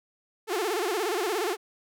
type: tone with vibrato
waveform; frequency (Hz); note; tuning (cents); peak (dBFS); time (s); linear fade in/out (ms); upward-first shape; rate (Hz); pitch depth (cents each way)
sawtooth; 394.2; G4; +10; -22; 0.47-1.57; 50; sine; 17; 230
effects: none